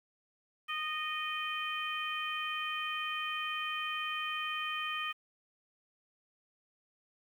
harmonic tone, 618 Hz, D#5, 12 cents flat, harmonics 2 / 3 / 4 / 5, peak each -38 / -41 / -39 / -40 dBFS, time 0.68-5.13 s, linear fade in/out 20 ms, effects 10-bit

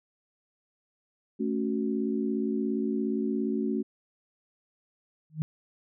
sine chord, F# minor, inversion first, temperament equal, 220 / 277.2 / 370 Hz, A3 / C#4 / F#4, 0 / 0 / 0 cents, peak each -29 / -31 / -32 dBFS, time 1.39-3.83 s, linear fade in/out 20 ms
sine tone with exponential growth, 155.56 Hz, D#3, in tune, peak -22 dBFS, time 5.3-5.42 s, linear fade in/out 0 ms, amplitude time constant 25 ms
effects none

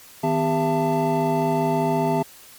triangle tone cluster, 158.3 / 253.3 / 397.7 / 673 / 887 Hz, D#3 / B3 / G4 / E5 / A5, +30 / +44 / +25 / +36 / +14 cents, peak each -23 dBFS, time 0.23-2.23 s, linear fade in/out 10 ms, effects white hiss -46 dBFS RMS until 2.58 s + MP3 96 kbps

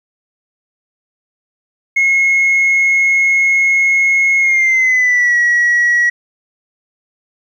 sine tone with pitch glide, 2167 to 1919.5 Hz, C#7 to B6, -40 to -50 cents, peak -7 dBFS, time 1.96-6.1 s, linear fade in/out 10 ms, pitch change -210 cents, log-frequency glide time 4.39-5.37 s, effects tanh soft clip ceiling -7 dBFS + 8-bit

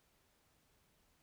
silence, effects pink hiss -74 dBFS RMS until 1.22 s

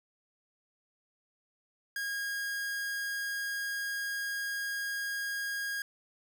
45% pulse tone, 1632 Hz, G#6, 31 cents flat, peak -33 dBFS, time 1.96-5.82 s, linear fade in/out 2 ms, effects none

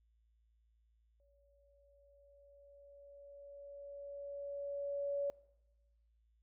sine tone with exponential growth, 566 Hz, C#5, 36 cents sharp, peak -33 dBFS, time 1.2-5.3 s, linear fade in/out 0 ms, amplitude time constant 890 ms, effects noise-tail reverb RT60 1.0 s tail -23 dB re dry + added 56 Hz sine -70 dBFS peak until 6.42 s

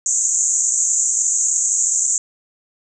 white band-pass noise, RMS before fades -18 dBFS, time 0.06-2.18 s, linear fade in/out 2 ms, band 6500 to 7600 Hz, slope 96 dB/octave, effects none

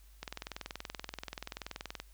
click train, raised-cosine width 0.2 ms, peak -22 dBFS, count 38, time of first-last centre 0.23-2 s, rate 20.9 Hz, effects added 50 Hz sine -55 dBFS peak until 2.13 s + white hiss -66 dBFS RMS until 2.13 s

